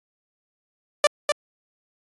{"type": "tone with echo", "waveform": "sawtooth", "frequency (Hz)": 590, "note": "D5", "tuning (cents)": 8, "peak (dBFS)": -9, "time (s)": [1.04, 1.07], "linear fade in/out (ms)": 2, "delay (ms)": 250, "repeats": 1, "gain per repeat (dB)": -5, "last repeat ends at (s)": 1.32, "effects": ["AAC 32 kbps"]}